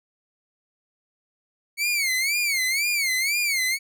sawtooth tone with vibrato, 2217 Hz, C#7, in tune, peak -18 dBFS, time 1.77-3.79 s, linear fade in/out 50 ms, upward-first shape sine, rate 2 Hz, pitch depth 160 cents each way, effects none

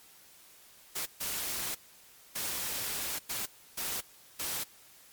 white noise bursts at uneven times, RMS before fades -35 dBFS, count 6, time 0.95-1.06 / 1.2-1.75 / 2.35-3.19 / 3.29-3.46 / 3.77-4.01 / 4.39-4.64 s, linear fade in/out 10 ms, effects white hiss -57 dBFS RMS until 5.12 s + MP3 96 kbps

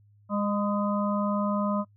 harmonic tone with a mistuned harmonic, 204.3 Hz, G#3, 28 cents flat, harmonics 1 / 3 / 5 / 6, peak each -26 / -31 / -33 / -34 dBFS, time 0.29-1.85 s, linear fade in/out 50 ms, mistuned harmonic 6, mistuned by +29 cents, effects noise-tail reverb RT60 0.1 s tail -24 dB re dry + added 103 Hz sine -56 dBFS peak until 1.96 s

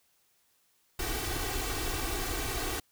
pink noise with comb filter, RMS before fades -33 dBFS, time 0.99-2.8 s, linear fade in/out 5 ms, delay 2.6 ms, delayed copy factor +1, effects white hiss -70 dBFS RMS until 2.91 s

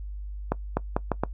accelerating click train, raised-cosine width 1 ms, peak -9 dBFS, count 5, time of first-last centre 0.52-1.236 s, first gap 250 ms, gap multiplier 0.78, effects noise-tail reverb RT60 0.1 s tail -20 dB re dry + added 50 Hz sine -33 dBFS peak until 1.33 s

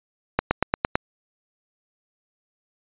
accelerating click train, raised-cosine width 0.5 ms, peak -3 dBFS, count 6, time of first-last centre 0.39-0.955 s, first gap 120 ms, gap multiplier 0.97, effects resampled to 8000 Hz

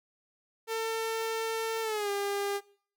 sawtooth tone with pitch glide, 449.1 to 402.4 Hz, A4 to G4, +35 to +45 cents, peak -26 dBFS, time 0.67-2.61 s, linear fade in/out 50 ms, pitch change -190 cents, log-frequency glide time 1.82-2.1 s, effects noise-tail reverb RT60 0.5 s tail -20 dB re dry

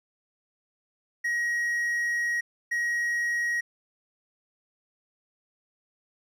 triangle tone bursts at uneven times, 1895 Hz, A#6, 28 cents sharp, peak -23 dBFS, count 2, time 1.24-2.41 / 2.71-3.61 s, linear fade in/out 10 ms, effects none

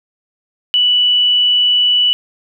sine tone, 2960 Hz, F#7, in tune, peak -9 dBFS, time 0.74-2.13 s, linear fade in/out 0 ms, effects none

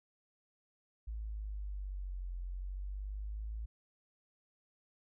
sine linear two-way sweep, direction down then up, 55 to 44.04 to 55 Hz, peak -38 dBFS, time 1.07-3.66 s, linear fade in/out 10 ms, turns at 2.37 s, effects none

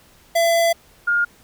square / sine tone pair in turn, 673 / 1417.4 Hz, E5 / F6, +36 / +25 cents, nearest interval octave + minor second, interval 1289 cents, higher second, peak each -15 dBFS, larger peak neither, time 0.35-0.73 / 1.07-1.25 s, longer first, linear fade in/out 10 ms, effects pink hiss -52 dBFS RMS until 1.43 s

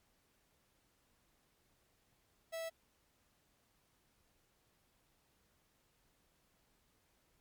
45% pulse tone, 655 Hz, E5, 11 cents flat, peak -40 dBFS, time 2.52-2.7 s, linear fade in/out 20 ms, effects pink hiss -75 dBFS RMS until 7.4 s + MP3 96 kbps

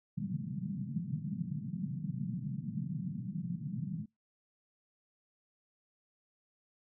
pink band-pass noise, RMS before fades -38 dBFS, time 0.17-4.06 s, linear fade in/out 10 ms, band 130 to 210 Hz, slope 48 dB/octave, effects noise-tail reverb RT60 0.2 s tail -26 dB re dry

